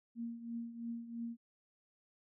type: tone with tremolo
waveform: sine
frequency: 233.1 Hz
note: A#3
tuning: in tune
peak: -37 dBFS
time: 0.15-1.37 s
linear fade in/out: 50 ms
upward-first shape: triangle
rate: 3 Hz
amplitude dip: 75%
effects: none